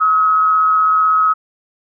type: tone with amplitude modulation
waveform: sine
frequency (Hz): 1277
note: D#6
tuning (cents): +45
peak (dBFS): -8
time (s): 0-1.34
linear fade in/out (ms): 20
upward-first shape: sine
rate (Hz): 162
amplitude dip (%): 40
effects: none